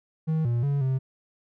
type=tone with pitch steps; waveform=triangle; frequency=158.7 / 118.8 / 141.5 / 131.8 Hz; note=D#3 / A#2 / C#3 / C3; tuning=+35 / +33 / +36 / +13 cents; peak=-20 dBFS; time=0.27-0.99 s; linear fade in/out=20 ms; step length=180 ms; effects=none